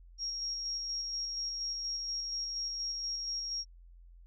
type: tone with tremolo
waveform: sine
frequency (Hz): 5588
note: F8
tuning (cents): 0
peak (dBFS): -33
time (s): 0.18-3.65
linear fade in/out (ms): 50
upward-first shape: square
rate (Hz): 4.2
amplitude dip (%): 25
effects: added 43 Hz sine -52 dBFS peak until 4.26 s